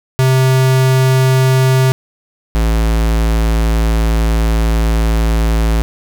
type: tone pair in turn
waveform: square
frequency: 130.8 / 55.44 Hz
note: C3 / A1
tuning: 0 / +14 cents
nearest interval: octave + minor third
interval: 1486 cents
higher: first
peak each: -9 / -11 dBFS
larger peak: first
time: 0.19-1.92 / 2.55-5.82 s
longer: second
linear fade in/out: 0 ms
effects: none